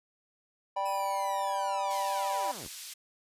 triangle chord, G major, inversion second, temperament just, 588 / 784 / 980 Hz, D5 / G5 / B5, +2 / 0 / -14 cents, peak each -34 / -31 / -30 dBFS, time 0.76-2.52 s, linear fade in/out 10 ms
10% pulse linear sweep, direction down, 2589 to 45 Hz, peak -35 dBFS, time 0.85-2.68 s, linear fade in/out 10 ms
pink band-pass noise, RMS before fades -44 dBFS, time 1.9-2.94 s, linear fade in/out 10 ms, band 3700 to 13000 Hz, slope 12 dB/octave
effects resampled to 32000 Hz

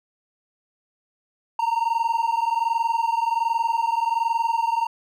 triangle tone pair together, 911 / 932.3 Hz, A#5 / A#5, -40 / 0 cents, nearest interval unison, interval 40 cents, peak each -21 dBFS, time 1.59-4.87 s, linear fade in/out 5 ms, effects none

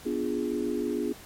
sine chord, B diminished seventh, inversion none, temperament equal, 246.9 / 293.7 / 349.2 / 415.3 Hz, B3 / D4 / F4 / Ab4, 0 / 0 / 0 / 0 cents, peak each -32 dBFS, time 0.05-1.13 s, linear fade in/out 10 ms, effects pink hiss -48 dBFS RMS until 1.25 s + MP3 64 kbps

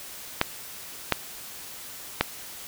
clicks, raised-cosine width 0.3 ms, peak -3 dBFS, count 3, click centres 0.414 / 1.123 / 2.21 s, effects white hiss -41 dBFS RMS until 2.67 s

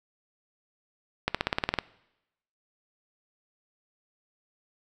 accelerating click train, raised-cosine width 0.3 ms, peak -8 dBFS, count 10, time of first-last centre 1.28-1.787 s, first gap 66 ms, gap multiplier 0.96, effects noise-tail reverb RT60 0.9 s tail -22 dB re dry

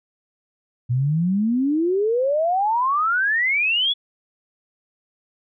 sine exponential sweep, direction up, 118.1 to 3468 Hz, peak -17 dBFS, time 0.89-3.94 s, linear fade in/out 20 ms, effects none

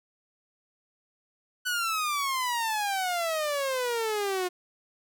sawtooth exponential sweep, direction down, 1500 to 356 Hz, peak -23 dBFS, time 1.65-4.49 s, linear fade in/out 20 ms, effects none

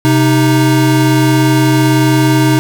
square tone pair together, 130.8 / 311.1 Hz, C3 / D#4, 0 / 0 cents, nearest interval octave + minor third, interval 1500 cents, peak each -11 dBFS, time 0.05-2.59 s, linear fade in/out 0 ms, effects none

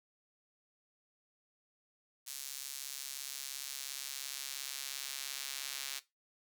sawtooth tone with high-pass filter sweep, 137.1 Hz, C#3, 19 cents flat, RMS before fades -43 dBFS, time 2.26-6 s, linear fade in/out 20 ms, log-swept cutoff 5900 to 3300 Hz, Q 0.74, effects noise-tail reverb RT60 0.2 s tail -17 dB re dry

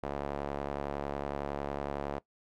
sawtooth tone with band-pass filter, 70.9 Hz, C#2, 40 cents sharp, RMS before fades -36 dBFS, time 0.03-2.19 s, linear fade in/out 5 ms, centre 640 Hz, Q 1.2, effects noise-tail reverb RT60 0.1 s tail -20 dB re dry + MP3 96 kbps

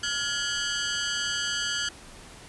15% pulse ring-modulated tone, 1550 Hz, G6, 20 cents flat, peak -17 dBFS, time 0.03-1.89 s, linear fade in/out 5 ms, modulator 139 Hz, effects pink hiss -47 dBFS RMS until 2.48 s + resampled to 24000 Hz

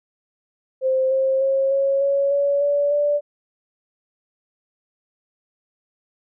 sine tone with pitch steps, 523.3 / 531.5 / 539.9 / 548.4 / 557 / 565.7 / 574.6 / 583.7 Hz, C5 / C5 / C#5 / C#5 / C#5 / C#5 / D5 / D5, 0 / +27 / -46 / -19 / +8 / +35 / -38 / -11 cents, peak -16 dBFS, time 0.81-3.21 s, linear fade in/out 50 ms, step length 300 ms, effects none

